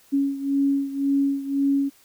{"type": "beating tone pair", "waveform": "sine", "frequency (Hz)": [277.2, 279.1], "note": ["C#4", "C#4"], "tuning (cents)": [0, 12], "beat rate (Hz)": 1.9, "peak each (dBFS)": [-21, -25], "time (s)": [0.12, 1.9], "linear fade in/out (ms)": 20, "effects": ["white hiss -56 dBFS RMS until 2.04 s"]}